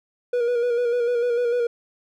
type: tone with vibrato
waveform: triangle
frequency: 480.4 Hz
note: B4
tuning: 48 cents flat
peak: -17 dBFS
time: 0.33-1.67 s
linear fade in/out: 5 ms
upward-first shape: square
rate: 6.7 Hz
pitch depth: 32 cents each way
effects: none